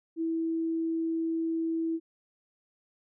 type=tone; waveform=sine; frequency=327.2 Hz; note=E4; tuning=13 cents flat; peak=-27 dBFS; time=0.16-2 s; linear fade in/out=50 ms; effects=none